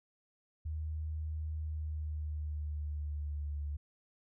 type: tone with pitch glide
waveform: sine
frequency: 77.78 to 72.99 Hz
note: D#2 to D2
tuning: 0 to -10 cents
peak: -35 dBFS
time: 0.65-3.77 s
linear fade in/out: 10 ms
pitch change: -110 cents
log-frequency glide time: 1.55-3.59 s
effects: none